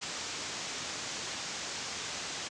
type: low-pass noise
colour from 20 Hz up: white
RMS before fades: -39 dBFS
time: 0.01-2.49 s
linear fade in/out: 20 ms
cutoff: 7300 Hz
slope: 48 dB/octave
effects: high-pass 80 Hz 12 dB/octave + resampled to 22050 Hz